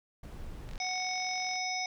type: noise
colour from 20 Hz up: brown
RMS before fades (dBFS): -42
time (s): 0.23-0.78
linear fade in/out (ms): 5
type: click train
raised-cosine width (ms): 0.2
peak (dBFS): -33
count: 40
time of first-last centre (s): 0.69-1.557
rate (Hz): 45
type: harmonic tone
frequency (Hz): 740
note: F#5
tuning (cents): 0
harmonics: 1 / 3 / 5 / 7 / 8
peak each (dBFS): -36 / -36 / -46 / -37 / -42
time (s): 0.8-1.86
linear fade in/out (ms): 2
effects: none